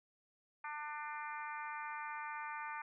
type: harmonic tone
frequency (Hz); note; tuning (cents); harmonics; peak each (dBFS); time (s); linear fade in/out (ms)
298.7; D4; +29; 3 / 4 / 5 / 6 / 7 / 8; -45 / -47 / -49 / -51 / -52 / -53; 0.64-2.82; 5
effects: none